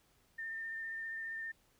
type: tone with vibrato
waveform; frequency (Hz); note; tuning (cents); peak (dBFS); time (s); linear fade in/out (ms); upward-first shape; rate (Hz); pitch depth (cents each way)
sine; 1806; A6; +45; -39; 0.38-1.52; 10; triangle; 15; 19
effects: pink hiss -71 dBFS RMS until 1.79 s